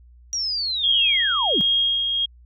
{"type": "linear sweep", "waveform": "sine", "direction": "down", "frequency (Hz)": [5770, 146.83], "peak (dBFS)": -22, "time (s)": [0.33, 1.61], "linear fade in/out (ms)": 0}
{"type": "tone with tremolo", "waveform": "sine", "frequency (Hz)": 3257, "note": "G#7", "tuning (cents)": -34, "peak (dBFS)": -16, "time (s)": [0.83, 2.26], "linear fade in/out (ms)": 10, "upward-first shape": "sine", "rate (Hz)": 1.4, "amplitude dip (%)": 40}
{"effects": ["added 60 Hz sine -46 dBFS peak until 2.45 s"]}